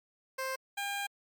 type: tone pair in turn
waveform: 15% pulse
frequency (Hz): 526 / 803.3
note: C5 / G5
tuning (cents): +9 / +42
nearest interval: perfect fifth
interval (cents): 733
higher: second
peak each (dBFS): -27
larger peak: neither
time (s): 0.38-0.56 / 0.77-1.07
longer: second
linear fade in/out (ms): 10
effects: MP3 96 kbps